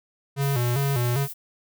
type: tone with vibrato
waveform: square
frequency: 130 Hz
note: C3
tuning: 11 cents flat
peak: -22 dBFS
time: 0.36-1.28 s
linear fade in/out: 50 ms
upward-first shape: square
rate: 2.5 Hz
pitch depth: 120 cents each way
type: noise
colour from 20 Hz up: violet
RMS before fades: -36 dBFS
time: 0.41-1.34 s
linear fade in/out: 20 ms
effects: none